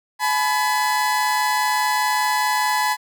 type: tone pair together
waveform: 30% pulse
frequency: 851 / 995.8 Hz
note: G#5 / B5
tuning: +42 / +14 cents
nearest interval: minor third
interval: 272 cents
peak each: -18 / -18 dBFS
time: 0.19-2.97 s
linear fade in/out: 50 ms
effects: none